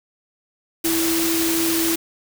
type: tone in noise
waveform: sine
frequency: 329.9 Hz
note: E4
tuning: 1 cent sharp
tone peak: -20 dBFS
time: 0.84-1.96 s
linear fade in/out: 10 ms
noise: white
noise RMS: -23 dBFS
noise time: 0.84-1.96 s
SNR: 0 dB
effects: none